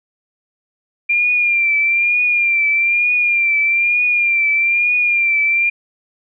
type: tone with vibrato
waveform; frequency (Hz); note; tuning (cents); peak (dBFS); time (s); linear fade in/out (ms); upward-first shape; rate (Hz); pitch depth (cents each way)
sine; 2386; D7; +27; -12; 1.09-5.7; 10; triangle; 1.1; 57
effects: none